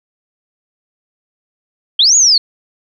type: linear two-way sweep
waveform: sine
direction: up then down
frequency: 3066 to 6920 to 4226 Hz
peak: -6 dBFS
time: 1.99-2.38 s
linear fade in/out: 5 ms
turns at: 2.16 s
effects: none

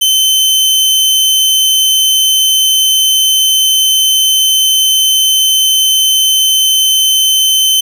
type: tone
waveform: sawtooth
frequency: 3073 Hz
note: G7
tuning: 35 cents flat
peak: -4 dBFS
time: 0.01-7.81 s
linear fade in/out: 10 ms
effects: none

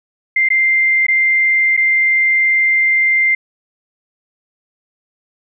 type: tone with dropouts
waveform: sine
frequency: 2093 Hz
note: C7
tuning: in tune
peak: -10 dBFS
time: 0.36-3.35 s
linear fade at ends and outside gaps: 5 ms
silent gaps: 0.488-0.502 / 1.067-1.083 / 1.767-1.774 s
effects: none

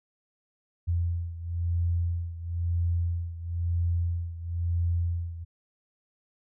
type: beating tone pair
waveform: sine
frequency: 85.4 / 86.4 Hz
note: F2 / F2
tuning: -38 / -18 cents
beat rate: 1 Hz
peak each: -27 / -31 dBFS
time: 0.87-5.45 s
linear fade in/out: 20 ms
effects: none

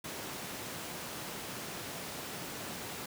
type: high-pass noise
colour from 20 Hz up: pink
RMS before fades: -42 dBFS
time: 0.04-3.06 s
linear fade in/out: 5 ms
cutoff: 140 Hz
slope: 12 dB/octave
effects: none

